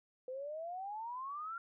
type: exponential sweep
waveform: sine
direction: up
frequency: 502 to 1396.9 Hz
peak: -40 dBFS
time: 0.28-1.58 s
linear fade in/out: 2 ms
effects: none